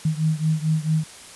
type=beating tone pair; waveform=sine; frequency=155.56 / 160.06 Hz; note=D#3 / D#3; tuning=0 / +49 cents; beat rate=4.5 Hz; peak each=-21 / -23 dBFS; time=0.05-1.04 s; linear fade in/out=5 ms; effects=white hiss -42 dBFS RMS until 1.35 s + resampled to 24000 Hz